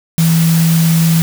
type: tone in noise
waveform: sine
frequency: 164 Hz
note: E3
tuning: 9 cents flat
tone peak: -8 dBFS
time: 0.18-1.22 s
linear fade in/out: 0 ms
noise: white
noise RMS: -21 dBFS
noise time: 0.18-1.22 s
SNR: +10 dB
effects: none